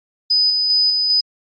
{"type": "tone with tremolo", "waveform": "sine", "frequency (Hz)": 4995, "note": "D#8", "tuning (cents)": 6, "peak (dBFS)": -12, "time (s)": [0.3, 1.21], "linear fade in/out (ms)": 10, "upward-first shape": "square", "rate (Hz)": 2.5, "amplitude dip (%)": 30, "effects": ["Opus 48 kbps"]}